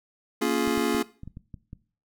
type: chord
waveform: square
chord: Bb minor seventh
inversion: none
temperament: just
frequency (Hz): 233.1 / 279.7 / 349.6 / 419.5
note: Bb3 / Db4 / F4 / Ab4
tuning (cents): 0 / +16 / +2 / +17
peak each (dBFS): -29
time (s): 0.41-1.03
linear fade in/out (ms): 10
type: clicks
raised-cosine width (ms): 5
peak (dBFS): -27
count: 8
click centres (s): 0.676 / 0.777 / 0.947 / 1.234 / 1.276 / 1.371 / 1.542 / 1.731
effects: noise-tail reverb RT60 0.4 s tail -18 dB re dry